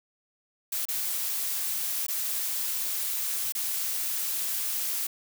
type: noise with dropouts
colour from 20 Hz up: blue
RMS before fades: -30 dBFS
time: 0.72-5.07 s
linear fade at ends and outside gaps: 5 ms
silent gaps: 0.854-0.885 / 2.067-2.083 / 3.523-3.55 s
effects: none